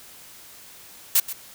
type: noise with echo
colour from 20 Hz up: blue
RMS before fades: -17 dBFS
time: 1.15-1.2 s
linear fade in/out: 5 ms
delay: 130 ms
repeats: 1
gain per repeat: -14 dB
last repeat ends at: 1.33 s
effects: white hiss -46 dBFS RMS until 1.54 s